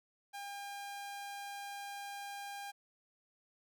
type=tone; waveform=sawtooth; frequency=804 Hz; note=G5; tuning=44 cents sharp; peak=-39 dBFS; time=0.33-2.72 s; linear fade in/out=20 ms; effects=none

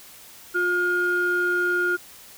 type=tone pair together; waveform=sine; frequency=355.8 / 1422 Hz; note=F4 / F6; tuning=+32 / +31 cents; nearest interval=2 octaves; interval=2399 cents; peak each=-24 / -20 dBFS; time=0.54-1.97 s; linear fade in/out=20 ms; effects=tanh soft clip ceiling -14 dBFS + white hiss -46 dBFS RMS until 2.37 s

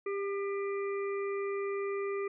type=harmonic tone with a mistuned harmonic; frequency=397.5 Hz; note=G4; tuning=24 cents sharp; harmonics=1 / 3 / 5 / 6; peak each=-32 / -42 / -46 / -48 dBFS; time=0.06-2.28 s; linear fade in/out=5 ms; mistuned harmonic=3; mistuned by=+16 cents; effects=none

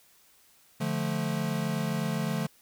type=chord; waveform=square; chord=D minor; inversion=none; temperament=equal with one note detuned; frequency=146.83 / 174.61 / 218.2 Hz; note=D3 / F3 / A3; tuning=0 / 0 / -14 cents; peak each=-33 dBFS; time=0.8-2.47 s; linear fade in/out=10 ms; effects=white hiss -61 dBFS RMS until 2.61 s

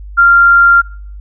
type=tone; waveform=sine; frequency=1389 Hz; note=F6; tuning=10 cents flat; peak=-3 dBFS; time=0.17-0.82 s; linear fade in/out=20 ms; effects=noise-tail reverb RT60 0.6 s tail -26 dB re dry + added 50 Hz sine -26 dBFS peak until 1.2 s

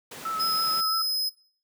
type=noise; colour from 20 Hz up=pink; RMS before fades=-40 dBFS; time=0.11-0.81 s; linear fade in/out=5 ms
type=tone with vibrato; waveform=sine; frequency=1308 Hz; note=E6; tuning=14 cents flat; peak=-27 dBFS; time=0.25-1.02 s; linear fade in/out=5 ms; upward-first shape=triangle; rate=6 Hz; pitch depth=28 cents each way
type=tone; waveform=45% pulse; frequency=5080 Hz; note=D#8; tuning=35 cents sharp; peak=-24 dBFS; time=0.39-1.3 s; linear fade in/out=20 ms
effects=noise-tail reverb RT60 0.5 s tail -22 dB re dry + high-pass 200 Hz 12 dB/octave

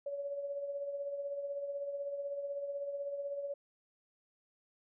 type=tone with tremolo; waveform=sine; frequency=565 Hz; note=C#5; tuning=33 cents sharp; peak=-34 dBFS; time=0.06-3.54 s; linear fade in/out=5 ms; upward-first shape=triangle; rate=16 Hz; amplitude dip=55%; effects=none

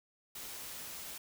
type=noise; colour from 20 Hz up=white; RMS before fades=-45 dBFS; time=0.35-1.18 s; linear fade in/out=5 ms; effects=none

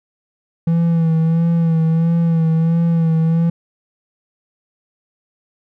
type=tone with vibrato; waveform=triangle; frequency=164.81 Hz; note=E3; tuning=in tune; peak=-10 dBFS; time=0.67-3.5 s; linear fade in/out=5 ms; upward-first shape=sine; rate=1.5 Hz; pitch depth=38 cents each way; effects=none

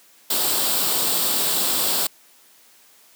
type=noise with comb filter; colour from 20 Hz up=white; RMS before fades=-21 dBFS; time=0.3-2.07 s; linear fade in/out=5 ms; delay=0.24 ms; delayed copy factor=+0.55; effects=white hiss -53 dBFS RMS until 3.15 s + high-pass 200 Hz 12 dB/octave

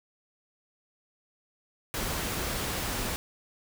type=noise; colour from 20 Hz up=pink; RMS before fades=-32 dBFS; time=1.94-3.16 s; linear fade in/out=0 ms; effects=none

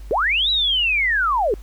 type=linear two-way sweep; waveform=sine; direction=up then down; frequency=370 to 3951 to 370 Hz; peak=-16 dBFS; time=0.11-1.54 s; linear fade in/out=0 ms; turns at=0.5 s; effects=added 50 Hz sine -33 dBFS peak until 1.62 s + pink hiss -52 dBFS RMS until 1.62 s

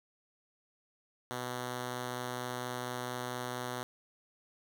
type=tone; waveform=5% pulse; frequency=124.3 Hz; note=B2; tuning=12 cents sharp; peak=-25 dBFS; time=1.31-3.83 s; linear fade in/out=0 ms; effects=none

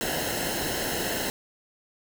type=noise with comb filter; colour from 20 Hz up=pink; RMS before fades=-29 dBFS; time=0.01-1.3 s; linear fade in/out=0 ms; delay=0.85 ms; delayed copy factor=-0.75; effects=none

